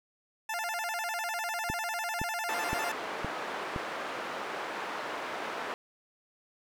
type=tone with vibrato; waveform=20% pulse; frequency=784 Hz; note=G5; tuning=in tune; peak=-27 dBFS; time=0.49-2.92 s; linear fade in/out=5 ms; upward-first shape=square; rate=10 Hz; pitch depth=200 cents each way
type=click train; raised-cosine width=3 ms; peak=-21 dBFS; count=5; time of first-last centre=1.7-3.762 s; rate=1.94 Hz
type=band-pass noise; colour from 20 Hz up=white; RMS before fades=-37 dBFS; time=2.49-5.74 s; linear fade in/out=0 ms; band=350 to 1400 Hz; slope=12 dB/octave
effects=none